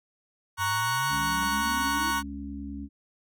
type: chord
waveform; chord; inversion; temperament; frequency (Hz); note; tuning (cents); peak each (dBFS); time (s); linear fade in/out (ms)
40% pulse; F# major; first; equal; 932.3 / 1108.7 / 1480; A#5 / C#6 / F#6; 0 / 0 / 0; -29; 0.57-2.23; 50
type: exponential sweep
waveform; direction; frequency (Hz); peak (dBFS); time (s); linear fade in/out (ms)
sine; up; 92.5 to 332; -35; 0.58-2.12; 20
type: harmonic tone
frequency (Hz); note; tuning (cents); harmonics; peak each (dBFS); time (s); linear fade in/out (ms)
70.1; C#2; +20; 1 / 3 / 4; -39 / -39 / -37; 1.09-2.89; 50
type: clicks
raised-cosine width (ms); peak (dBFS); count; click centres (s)
0.5; -28; 2; 1.426 / 1.436
effects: none